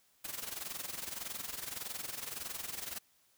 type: noise with amplitude modulation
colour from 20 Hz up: white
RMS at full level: -39 dBFS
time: 0.24-2.99 s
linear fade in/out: 10 ms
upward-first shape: sine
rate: 21.7 Hz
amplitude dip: 75%
effects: white hiss -70 dBFS RMS until 3.37 s